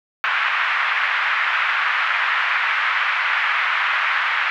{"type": "band-pass noise", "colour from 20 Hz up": "pink", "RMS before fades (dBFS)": -20, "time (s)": [0.24, 4.5], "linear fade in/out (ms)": 0, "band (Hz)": [1200, 2400], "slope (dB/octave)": 24, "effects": []}